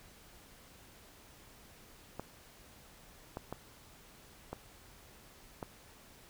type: clicks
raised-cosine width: 1 ms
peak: -25 dBFS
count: 5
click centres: 2.196 / 3.371 / 3.526 / 4.53 / 5.628 s
effects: pink hiss -58 dBFS RMS until 6.29 s